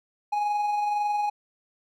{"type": "tone with amplitude modulation", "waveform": "triangle", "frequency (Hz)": 830.6, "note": "G#5", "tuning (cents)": 0, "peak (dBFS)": -20, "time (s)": [0.32, 1.3], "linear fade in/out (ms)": 10, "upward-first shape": "sine", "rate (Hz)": 21.9, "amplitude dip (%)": 30, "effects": []}